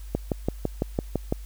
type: click train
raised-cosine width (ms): 2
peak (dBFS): -10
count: 8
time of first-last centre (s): 0.15-1.324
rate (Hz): 5.96
effects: added 50 Hz sine -36 dBFS peak until 1.45 s + white hiss -54 dBFS RMS until 1.45 s